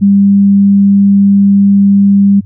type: tone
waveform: sine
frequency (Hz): 199.2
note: G3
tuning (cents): +28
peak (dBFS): -3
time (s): 0.01-2.41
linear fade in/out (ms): 20
effects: added 99 Hz sine -28 dBFS peak until 2.45 s

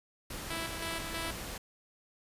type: noise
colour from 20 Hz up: pink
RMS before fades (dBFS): -41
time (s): 0.3-1.58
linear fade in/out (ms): 5
type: tone with tremolo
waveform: 5% pulse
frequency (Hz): 330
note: E4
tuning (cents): +2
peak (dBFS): -24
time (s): 0.5-1.31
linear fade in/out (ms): 5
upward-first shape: square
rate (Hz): 3.1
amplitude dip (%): 50
effects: resampled to 32000 Hz

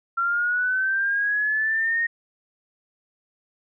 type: linear sweep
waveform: sine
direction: up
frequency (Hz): 1364 to 1864.7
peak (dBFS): -20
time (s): 0.17-2.07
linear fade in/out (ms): 10
effects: none

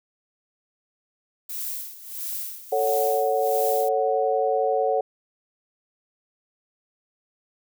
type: noise with tremolo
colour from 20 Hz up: violet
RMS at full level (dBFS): -30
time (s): 1.49-3.89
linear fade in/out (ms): 5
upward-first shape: sine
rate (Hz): 1.5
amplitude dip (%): 80
type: chord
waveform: sine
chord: F# minor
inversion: first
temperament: just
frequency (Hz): 444 / 555 / 740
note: A4 / C#5 / F#5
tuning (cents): +16 / +2 / 0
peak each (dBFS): -24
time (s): 2.72-5.01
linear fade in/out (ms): 5
effects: none

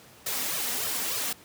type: noise with flanger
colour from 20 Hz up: white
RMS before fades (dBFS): -30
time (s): 0.26-1.33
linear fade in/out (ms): 5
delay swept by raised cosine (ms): 1.6 to 4.3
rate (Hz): 3.4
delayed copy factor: +1
effects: pink hiss -52 dBFS RMS until 1.44 s + high-pass 100 Hz 12 dB/octave

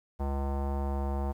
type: tone with low-pass filter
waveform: square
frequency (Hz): 69.3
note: C#2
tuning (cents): 0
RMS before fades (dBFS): -31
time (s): 0.19-1.33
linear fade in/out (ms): 20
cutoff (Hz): 850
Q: 2.7
effects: 10-bit

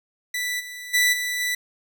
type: tone with level steps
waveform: sawtooth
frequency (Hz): 1975.5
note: B6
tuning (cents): 0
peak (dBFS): -21 / -31 / -13 / -21 / -19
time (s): 0.34-1.55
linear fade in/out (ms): 5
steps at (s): 0.59 / 0.93 / 1.12 / 1.39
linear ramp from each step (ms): 20
effects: none

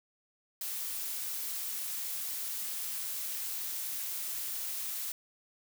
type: noise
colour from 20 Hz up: blue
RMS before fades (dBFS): -37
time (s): 0.61-5.12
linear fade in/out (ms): 2
effects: none

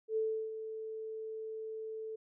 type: tone with ADSR envelope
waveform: sine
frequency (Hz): 440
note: A4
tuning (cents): 0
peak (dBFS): -29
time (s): 0.08-2.16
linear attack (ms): 84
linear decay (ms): 340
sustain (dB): -10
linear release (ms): 9
effects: none

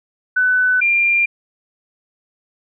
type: tone pair in turn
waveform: sine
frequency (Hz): 1500 / 2390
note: F#6 / D7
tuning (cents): +23 / +30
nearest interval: minor sixth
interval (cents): 807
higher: second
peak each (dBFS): -12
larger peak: neither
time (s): 0.36-0.81 / 0.81-1.26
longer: neither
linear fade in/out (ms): 10
effects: none

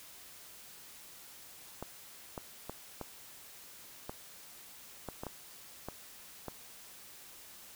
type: clicks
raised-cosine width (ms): 1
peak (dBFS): -25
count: 10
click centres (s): 1.826 / 2.378 / 2.696 / 3.013 / 4.095 / 5.087 / 5.235 / 5.267 / 5.886 / 6.483
effects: white hiss -53 dBFS RMS until 7.75 s

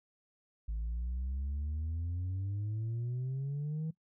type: exponential sweep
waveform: sine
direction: up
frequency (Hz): 52.9 to 161.6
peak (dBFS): -31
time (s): 0.68-3.91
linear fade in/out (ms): 10
effects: noise-tail reverb RT60 0.1 s tail -20 dB re dry + tanh soft clip ceiling -32 dBFS

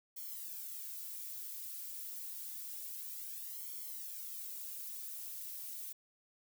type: noise with flanger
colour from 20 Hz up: violet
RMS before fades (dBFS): -45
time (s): 0.16-5.93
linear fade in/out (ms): 10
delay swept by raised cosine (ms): 0.91 to 3.51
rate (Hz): 0.28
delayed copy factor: +1
effects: none

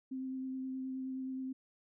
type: tone with vibrato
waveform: sine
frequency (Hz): 261.6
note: C4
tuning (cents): 0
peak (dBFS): -37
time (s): 0.11-1.53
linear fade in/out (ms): 10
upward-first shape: sine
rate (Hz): 9.5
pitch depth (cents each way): 12
effects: none

